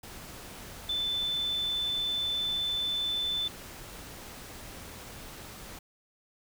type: tone in noise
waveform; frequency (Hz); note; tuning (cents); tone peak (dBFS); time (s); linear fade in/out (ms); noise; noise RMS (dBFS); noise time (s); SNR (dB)
sine; 3520; A7; 0; -28; 0.89-3.48; 5; pink; -45; 0.03-5.79; +14
effects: none

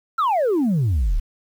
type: exponential sweep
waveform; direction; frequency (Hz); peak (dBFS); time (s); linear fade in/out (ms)
sine; down; 1396.9 to 32.13; -14; 0.18-1.2; 10
effects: tanh soft clip ceiling -15 dBFS + 8-bit

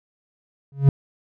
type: tone with exponential growth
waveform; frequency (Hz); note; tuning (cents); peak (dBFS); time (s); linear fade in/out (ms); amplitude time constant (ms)
triangle; 138.59; C#3; 0; -4; 0.72-0.89; 2; 35
effects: none

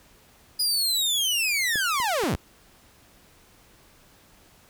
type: linear sweep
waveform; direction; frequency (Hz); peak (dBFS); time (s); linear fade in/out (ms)
sawtooth; down; 4978 to 36.71; -19; 0.59-2.36; 10
type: clicks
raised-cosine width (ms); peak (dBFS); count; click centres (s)
2; -22 / -28 / -23; 3; 1.757 / 2.001 / 2.237
effects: pink hiss -56 dBFS RMS until 4.69 s

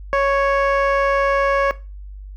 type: tone with low-pass filter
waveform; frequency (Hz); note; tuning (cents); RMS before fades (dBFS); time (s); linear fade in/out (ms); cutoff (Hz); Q
15% pulse; 554.4; C#5; 0; -17; 0.13-1.71; 0; 1900; 0.56
effects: noise-tail reverb RT60 0.3 s tail -18 dB re dry + added 49 Hz sine -32 dBFS peak until 2.36 s

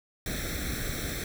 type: noise with comb filter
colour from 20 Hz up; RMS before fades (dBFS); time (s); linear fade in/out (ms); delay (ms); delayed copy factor
pink; -33; 0.26-1.24; 2; 0.52; +0.85
effects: none

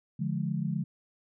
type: chord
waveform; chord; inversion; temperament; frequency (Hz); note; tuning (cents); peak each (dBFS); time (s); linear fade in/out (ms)
sine; D diminished; none; equal with one note detuned; 146.83 / 174.61 / 211.3; D3 / F3 / Ab3; 0 / 0 / +30; -32 / -32 / -34; 0.19-0.84; 10
effects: none

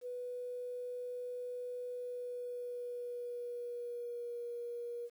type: tone with pitch glide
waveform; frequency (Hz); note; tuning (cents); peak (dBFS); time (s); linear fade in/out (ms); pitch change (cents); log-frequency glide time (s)
sine; 493.9 to 476.8; B4 to A#4; 0 to +39; -39; 0.01-5.1; 50; -61; 1.89-4.46
effects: 11-bit

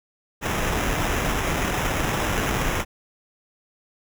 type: noise with sample-and-hold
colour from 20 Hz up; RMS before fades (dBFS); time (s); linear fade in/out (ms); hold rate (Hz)
pink; -24; 0.41-2.85; 50; 4410
effects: none

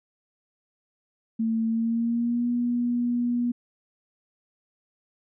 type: tone with pitch glide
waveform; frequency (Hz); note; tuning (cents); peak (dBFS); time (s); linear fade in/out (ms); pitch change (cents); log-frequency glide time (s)
sine; 225.1 to 241.3; A3 to B3; +40 to -40; -22; 1.39-3.52; 10; +120; 1.67-2.48
effects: none

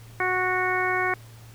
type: harmonic tone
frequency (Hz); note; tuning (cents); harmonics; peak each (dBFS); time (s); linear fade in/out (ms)
368.2; F#4; -8; 1 / 2 / 3 / 4 / 5 / 6; -29 / -29 / -29 / -29 / -29 / -29; 0.2-1.14; 2
effects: added 114 Hz sine -44 dBFS peak until 1.54 s + pink hiss -52 dBFS RMS until 1.54 s

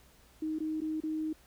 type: tone with dropouts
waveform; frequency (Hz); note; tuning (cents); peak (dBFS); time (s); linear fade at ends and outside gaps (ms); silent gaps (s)
sine; 312.7; D#4; +9; -31; 0.42-1.33; 5; 0.587-0.603 / 0.806-0.816 / 1.004-1.035
effects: added 60 Hz sine -64 dBFS peak until 1.46 s + pink hiss -62 dBFS RMS until 1.46 s

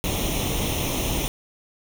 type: noise with comb filter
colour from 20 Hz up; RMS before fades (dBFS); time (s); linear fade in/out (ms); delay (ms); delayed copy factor
pink; -25; 0.04-1.28; 0; 0.32; +0.75
effects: none

